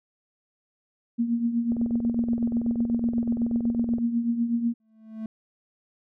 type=tone with tremolo; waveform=sine; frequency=234.5 Hz; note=A#3; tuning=11 cents sharp; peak=-19 dBFS; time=1.18-4.74 s; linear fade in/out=20 ms; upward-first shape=triangle; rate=8.1 Hz; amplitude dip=70%
type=click train; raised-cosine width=2 ms; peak=-23 dBFS; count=49; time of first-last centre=1.72-3.984 s; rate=21.2 Hz
type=tone with exponential growth; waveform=triangle; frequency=220.3 Hz; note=A3; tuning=2 cents sharp; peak=-26 dBFS; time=4.8-5.26 s; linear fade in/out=2 ms; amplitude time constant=100 ms
effects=none